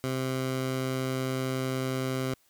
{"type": "tone", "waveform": "15% pulse", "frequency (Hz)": 130.81, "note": "C3", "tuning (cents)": 0, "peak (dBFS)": -22, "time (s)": [0.04, 2.34], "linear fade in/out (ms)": 0, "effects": ["white hiss -66 dBFS RMS until 2.49 s"]}